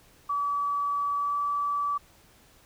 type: tone with pitch glide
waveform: sine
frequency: 1146 to 1153.3 Hz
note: D6 to D6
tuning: -43 to -32 cents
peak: -25 dBFS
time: 0.29-1.98 s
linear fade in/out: 10 ms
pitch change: +11 cents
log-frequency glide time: 1.17-1.35 s
effects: pink hiss -58 dBFS RMS until 2.65 s